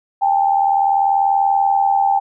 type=tone pair together; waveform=sine; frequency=795 / 875.4 Hz; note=G5 / A5; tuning=+24 / -9 cents; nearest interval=major second; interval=167 cents; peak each=-13 / -19 dBFS; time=0.21-2.2 s; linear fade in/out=20 ms; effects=none